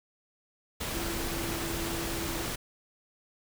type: tone in noise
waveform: sine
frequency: 335.5 Hz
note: E4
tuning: 31 cents sharp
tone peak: -37 dBFS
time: 0.94-2.46 s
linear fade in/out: 10 ms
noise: pink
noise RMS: -34 dBFS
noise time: 0.8-2.56 s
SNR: -6 dB
effects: none